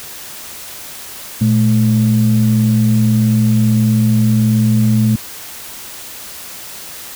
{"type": "tone pair together", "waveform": "sine", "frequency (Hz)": [116.9, 215.3], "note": ["A#2", "A3"], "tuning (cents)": [5, -37], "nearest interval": "major seventh", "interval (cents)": 1058, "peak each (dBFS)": -11, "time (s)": [1.41, 5.16], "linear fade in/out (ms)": 5, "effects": ["tanh soft clip ceiling -3 dBFS", "white hiss -31 dBFS RMS until 7.15 s"]}